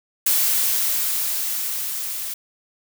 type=noise with level ramp; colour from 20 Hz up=blue; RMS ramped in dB=-18 to -29 dBFS; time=0.26-2.34 s; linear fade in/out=5 ms; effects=none